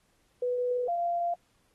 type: tone pair in turn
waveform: sine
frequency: 493.9 / 691.3 Hz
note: B4 / F5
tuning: 0 / -18 cents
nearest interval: tritone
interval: 582 cents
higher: second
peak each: -26 dBFS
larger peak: neither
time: 0.42-0.88 / 0.88-1.34 s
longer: neither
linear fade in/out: 5 ms
effects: pink hiss -70 dBFS RMS until 1.74 s + AAC 32 kbps